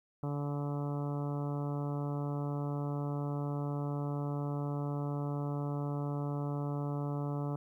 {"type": "harmonic tone", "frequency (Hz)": 144.2, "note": "D3", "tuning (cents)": -31, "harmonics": [1, 2, 3, 4, 5, 6, 7, 8, 9], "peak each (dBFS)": [-34, -40, -44, -46, -48, -50, -51, -52, -53], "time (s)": [0.23, 7.56], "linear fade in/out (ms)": 2, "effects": ["12-bit"]}